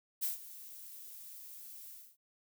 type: noise with ADSR envelope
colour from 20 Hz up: violet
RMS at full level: -33 dBFS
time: 0.21-2.17 s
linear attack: 25 ms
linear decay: 140 ms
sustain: -17 dB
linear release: 260 ms
effects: none